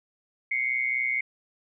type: tone pair together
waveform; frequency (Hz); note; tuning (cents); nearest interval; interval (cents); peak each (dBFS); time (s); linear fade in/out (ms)
sine; 2093 / 2217; C7 / C#7; 0 / 0; minor second; 100; -27; 0.51-1.21; 5
effects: none